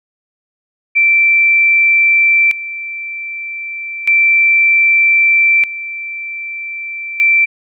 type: tone with tremolo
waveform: sine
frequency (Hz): 2341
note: D7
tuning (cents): -6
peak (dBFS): -7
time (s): 0.95-7.46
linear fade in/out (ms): 20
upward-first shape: square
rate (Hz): 0.32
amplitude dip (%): 80
effects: none